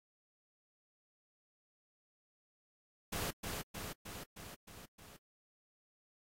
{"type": "noise with echo", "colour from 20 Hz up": "pink", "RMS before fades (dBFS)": -39, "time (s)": [3.12, 3.31], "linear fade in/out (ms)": 10, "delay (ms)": 310, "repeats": 6, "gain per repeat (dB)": -3, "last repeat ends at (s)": 5.17, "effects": ["AAC 48 kbps"]}